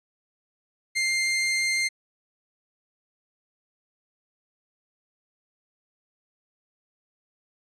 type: tone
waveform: sawtooth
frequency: 2102 Hz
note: C7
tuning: 7 cents sharp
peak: -19 dBFS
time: 0.95-1.89 s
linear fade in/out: 20 ms
effects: resampled to 22050 Hz